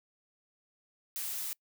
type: noise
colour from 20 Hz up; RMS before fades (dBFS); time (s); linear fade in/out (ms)
blue; -37; 1.16-1.53; 0
effects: noise-tail reverb RT60 0.1 s tail -26 dB re dry